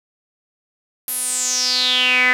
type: tone with band-pass filter sweep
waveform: sawtooth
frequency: 252 Hz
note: B3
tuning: 35 cents sharp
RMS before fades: -18 dBFS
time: 1.08-2.33 s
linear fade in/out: 0 ms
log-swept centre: 12000 to 1900 Hz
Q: 7.1
effects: none